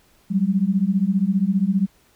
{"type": "beating tone pair", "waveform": "sine", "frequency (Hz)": [185, 200], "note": ["F#3", "G3"], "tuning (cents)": [0, 35], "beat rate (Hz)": 15, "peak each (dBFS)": [-20, -19], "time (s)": [0.3, 1.87], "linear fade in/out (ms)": 20, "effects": ["pink hiss -58 dBFS RMS until 2.15 s"]}